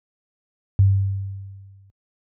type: tone with exponential decay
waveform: sine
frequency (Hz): 97.7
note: G2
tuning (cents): -5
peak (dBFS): -9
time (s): 0.79-1.9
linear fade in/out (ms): 0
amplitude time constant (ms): 240
effects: high-pass 60 Hz 12 dB/octave